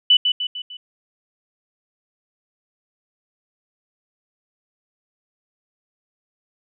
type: tone with echo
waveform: sine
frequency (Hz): 2980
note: F#7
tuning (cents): +12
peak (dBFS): -9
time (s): 0.1-0.17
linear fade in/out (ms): 5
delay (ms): 150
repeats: 4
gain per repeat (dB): -6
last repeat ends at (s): 0.77
effects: none